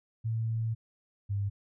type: tone pair in turn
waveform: sine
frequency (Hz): 112.8 / 100.49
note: A2 / G2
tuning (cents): +44 / +43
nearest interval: major second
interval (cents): 201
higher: first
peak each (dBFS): -28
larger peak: neither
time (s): 0.24-0.75 / 1.29-1.5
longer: first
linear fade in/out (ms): 20
effects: none